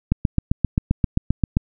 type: click train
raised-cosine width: 5 ms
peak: -4 dBFS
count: 12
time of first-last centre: 0.12-1.569 s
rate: 7.59 Hz
effects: none